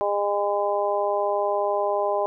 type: harmonic tone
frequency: 203.5 Hz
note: G#3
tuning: 35 cents flat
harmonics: 2 / 3 / 4 / 5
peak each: -27 / -24 / -27 / -29 dBFS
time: 0.01-2.26 s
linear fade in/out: 0 ms
effects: none